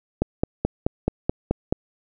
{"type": "click train", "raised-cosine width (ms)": 2, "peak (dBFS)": -6, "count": 8, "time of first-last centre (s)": [0.22, 1.725], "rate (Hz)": 4.65, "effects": []}